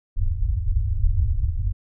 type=low-pass noise; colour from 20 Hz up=pink; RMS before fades=-21 dBFS; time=0.16-1.73 s; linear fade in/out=20 ms; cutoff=110 Hz; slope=96 dB/octave; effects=none